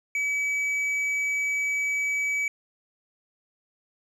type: tone with tanh clipping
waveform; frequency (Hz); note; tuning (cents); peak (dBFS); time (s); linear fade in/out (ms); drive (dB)
sine; 2285; D7; -48; -25; 0.15-2.48; 2; 6
effects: none